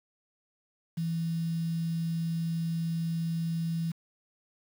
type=tone with quantisation; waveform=sine; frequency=165.5 Hz; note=E3; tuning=7 cents sharp; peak=-28 dBFS; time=0.97-3.92 s; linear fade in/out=10 ms; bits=8; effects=none